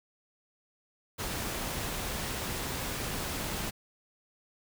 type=noise; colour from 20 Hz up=pink; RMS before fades=-35 dBFS; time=1.18-3.71 s; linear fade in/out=20 ms; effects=none